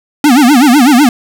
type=tone with vibrato; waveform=square; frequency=268 Hz; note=C4; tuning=42 cents sharp; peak=-4 dBFS; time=0.24-1.09 s; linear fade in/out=2 ms; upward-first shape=sine; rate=8 Hz; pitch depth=230 cents each way; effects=none